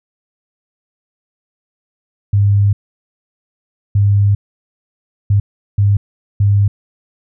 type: tone bursts at uneven times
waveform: sine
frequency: 101.1 Hz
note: G#2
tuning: 46 cents flat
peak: -8 dBFS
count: 5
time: 2.33-2.73 / 3.95-4.35 / 5.3-5.4 / 5.78-5.97 / 6.4-6.68 s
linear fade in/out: 5 ms
effects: none